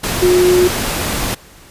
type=tone in noise; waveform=sine; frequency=360.4 Hz; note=F#4; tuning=45 cents flat; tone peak=-8 dBFS; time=0.22-0.68 s; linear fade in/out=10 ms; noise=pink; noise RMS=-19 dBFS; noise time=0.03-1.35 s; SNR=+8 dB; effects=pink hiss -42 dBFS RMS until 1.7 s + resampled to 32000 Hz